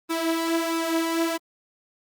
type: tone with flanger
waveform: sawtooth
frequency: 329.6 Hz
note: E4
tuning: in tune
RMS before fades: -25 dBFS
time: 0.09-1.38 s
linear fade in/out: 20 ms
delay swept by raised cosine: 0.78 to 4.08 ms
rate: 1.5 Hz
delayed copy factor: +0.6
effects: Opus 24 kbps